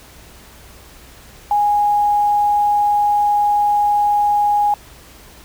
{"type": "tone with quantisation", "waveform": "sine", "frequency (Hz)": 826, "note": "G#5", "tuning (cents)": -10, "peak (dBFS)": -12, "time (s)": [1.51, 4.74], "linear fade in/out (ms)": 2, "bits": 7, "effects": ["added 60 Hz sine -46 dBFS peak until 5.44 s", "pink hiss -43 dBFS RMS until 5.44 s"]}